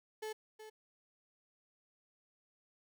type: tone with echo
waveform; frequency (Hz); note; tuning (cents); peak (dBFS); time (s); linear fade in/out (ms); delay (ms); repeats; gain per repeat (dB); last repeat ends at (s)
35% pulse; 433.4; A4; -26; -38; 0.22-0.33; 10; 370; 1; -10; 0.7
effects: none